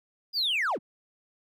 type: linear sweep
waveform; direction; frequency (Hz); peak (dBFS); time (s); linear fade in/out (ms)
triangle; down; 4984 to 119; -22; 0.33-0.79; 50
effects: tanh soft clip ceiling -20 dBFS

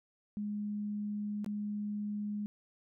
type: tone with dropouts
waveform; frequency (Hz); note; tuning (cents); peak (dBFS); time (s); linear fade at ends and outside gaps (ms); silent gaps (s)
sine; 207.7; G#3; 0; -34; 0.37-2.46; 0; 1.445-1.462
effects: none

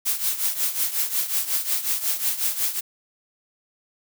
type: noise with tremolo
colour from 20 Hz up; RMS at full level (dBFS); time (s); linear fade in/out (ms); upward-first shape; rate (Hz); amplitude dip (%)
blue; -21; 0.05-2.81; 20; triangle; 5.5; 80
effects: none

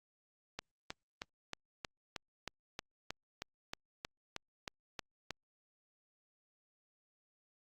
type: click train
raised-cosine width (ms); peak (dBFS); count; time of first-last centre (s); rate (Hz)
0.2; -22; 16; 0.59-5.307; 3.18
effects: Opus 48 kbps

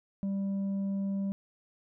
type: tone with tanh clipping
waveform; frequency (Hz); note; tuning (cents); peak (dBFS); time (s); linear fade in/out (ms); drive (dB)
sine; 196.4; G3; +4; -30; 0.23-1.32; 0; 4
effects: none

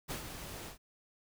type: noise with ADSR envelope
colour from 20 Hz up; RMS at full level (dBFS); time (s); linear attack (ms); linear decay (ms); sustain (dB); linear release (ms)
pink; -38; 0.08-0.78; 29; 110; -7; 110
effects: none

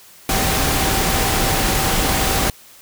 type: tone in noise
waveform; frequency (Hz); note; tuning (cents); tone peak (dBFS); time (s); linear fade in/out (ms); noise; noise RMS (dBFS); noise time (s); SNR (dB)
sine; 774; G5; -22; -26; 0.29-2.5; 2; pink; -18; 0.29-2.5; -11
effects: white hiss -45 dBFS RMS until 2.81 s

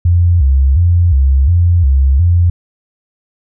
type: tone with vibrato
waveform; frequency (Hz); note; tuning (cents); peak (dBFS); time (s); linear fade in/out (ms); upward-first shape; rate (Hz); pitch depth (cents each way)
sine; 76.6; D#2; -27; -6; 0.05-2.5; 5; square; 1.4; 220
effects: none

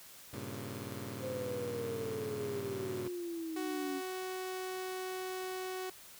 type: chord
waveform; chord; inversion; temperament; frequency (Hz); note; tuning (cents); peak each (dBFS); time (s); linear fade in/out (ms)
15% pulse; G diminished; none; equal with one note detuned; 98 / 116.54 / 136.76; G2 / Bb2 / Db3; 0 / 0 / -23; -39; 0.33-3.08; 5
type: linear sweep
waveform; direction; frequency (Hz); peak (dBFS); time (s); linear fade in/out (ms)
sine; down; 523.3 to 277.2; -37; 1.2-4.02; 50
type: tone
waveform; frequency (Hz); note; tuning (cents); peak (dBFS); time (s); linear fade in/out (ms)
sawtooth; 372.3; F#4; +11; -34; 3.56-5.9; 5
effects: white hiss -54 dBFS RMS until 6.19 s

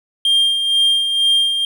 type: tone with tremolo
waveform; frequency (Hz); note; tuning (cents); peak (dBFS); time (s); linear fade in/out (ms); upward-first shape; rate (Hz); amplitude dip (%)
triangle; 3200; G7; +35; -9; 0.25-1.65; 2; sine; 2.1; 50
effects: none

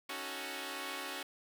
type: chord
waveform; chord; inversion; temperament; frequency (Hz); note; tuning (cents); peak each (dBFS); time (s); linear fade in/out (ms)
5% pulse; D# half-diminished seventh; third; equal; 277.2 / 311.1 / 370 / 440; C#4 / D#4 / F#4 / A4; 0 / 0 / 0 / 0; -32 / -37 / -32 / -37; 0.09-1.23; 5
effects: none

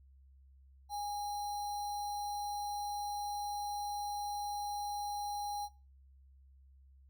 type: tone with sample-and-hold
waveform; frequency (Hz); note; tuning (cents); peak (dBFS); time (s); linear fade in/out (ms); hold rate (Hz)
sine; 822; G#5; -18; -36; 0.89-5.69; 50; 4900
effects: noise-tail reverb RT60 0.3 s tail -19 dB re dry + added 67 Hz sine -58 dBFS peak until 7.09 s

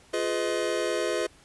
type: chord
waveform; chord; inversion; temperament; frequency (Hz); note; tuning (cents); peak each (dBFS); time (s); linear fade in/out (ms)
square; F half-diminished seventh; none; just; 349.2 / 419.1 / 502.9 / 628.6; F4 / Ab4 / Cb5 / Eb5; 0 / +16 / +31 / +18; -32; 0.13-1.27; 10
effects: pink hiss -56 dBFS RMS until 1.44 s + resampled to 24000 Hz

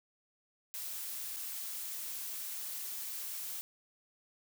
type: noise with dropouts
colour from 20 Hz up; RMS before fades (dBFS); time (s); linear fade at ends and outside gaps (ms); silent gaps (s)
blue; -41; 0.74-3.61; 0; 1.363-1.367
effects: none

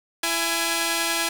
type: tone pair together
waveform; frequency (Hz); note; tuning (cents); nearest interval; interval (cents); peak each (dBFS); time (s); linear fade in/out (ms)
5% pulse; 334.3 / 830.6; E4 / G#5; +24 / 0; octave + major third; 1576; -13; 0.23-1.29; 5
effects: 7-bit

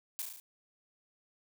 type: noise with echo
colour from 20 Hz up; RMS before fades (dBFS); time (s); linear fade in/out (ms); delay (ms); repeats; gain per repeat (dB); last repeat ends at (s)
blue; -37; 0.19-0.22; 0; 36; 5; -3; 0.4
effects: none

